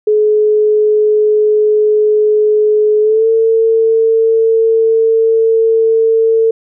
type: tone with pitch glide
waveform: sine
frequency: 425 to 449.5 Hz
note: G#4 to A4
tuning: +40 to +37 cents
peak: -7 dBFS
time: 0.07-6.51 s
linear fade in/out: 5 ms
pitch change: +97 cents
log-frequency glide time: 3.01-3.27 s
effects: none